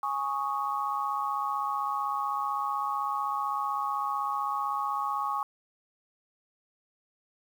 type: chord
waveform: sine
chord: Ab suspended fourth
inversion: none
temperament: equal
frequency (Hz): 830.6 / 1108.7 / 1244.5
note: Ab5 / Db6 / Eb6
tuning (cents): 0 / 0 / 0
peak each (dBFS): -33 / -30 / -35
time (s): 0.03-5.43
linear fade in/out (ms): 2
effects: 9-bit